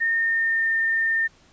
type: tone with pitch glide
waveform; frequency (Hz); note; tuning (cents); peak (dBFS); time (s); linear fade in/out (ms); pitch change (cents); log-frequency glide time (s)
sine; 1828 to 1811.2; A#6 to A6; -34 to +50; -19; 0-1.28; 20; -16; 0.17-0.7
effects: pink hiss -56 dBFS RMS until 1.52 s + resampled to 16000 Hz